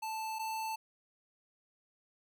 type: tone pair in turn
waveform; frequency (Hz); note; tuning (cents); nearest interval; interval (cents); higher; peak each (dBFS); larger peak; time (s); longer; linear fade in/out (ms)
square; 880 / 883.1; A5 / A5; 0 / +6; unison; 6; second; -37 / -36; second; 0.02-0.39 / 0.39-0.76; neither; 10
effects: none